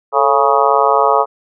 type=harmonic tone with a mistuned harmonic; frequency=138.59 Hz; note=C#3; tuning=in tune; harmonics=3 / 4 / 5 / 6 / 7 / 8 / 9; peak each=-17 / -17 / -17 / -17 / -17 / -17 / -17 dBFS; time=0.12-1.26 s; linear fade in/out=50 ms; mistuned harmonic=3; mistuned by=+90 cents; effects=none